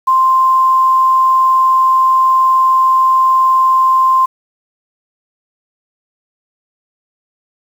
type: tone with quantisation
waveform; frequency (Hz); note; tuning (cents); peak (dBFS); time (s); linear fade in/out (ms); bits
sine; 1046.5; C6; 0; -7; 0.07-4.26; 10; 6
effects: none